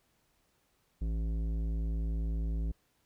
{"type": "tone with tanh clipping", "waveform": "sine", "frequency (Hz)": 55, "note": "A1", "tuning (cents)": 0, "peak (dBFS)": -32, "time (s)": [1.01, 2.72], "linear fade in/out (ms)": 10, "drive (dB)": 13, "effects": ["pink hiss -73 dBFS RMS until 3.05 s"]}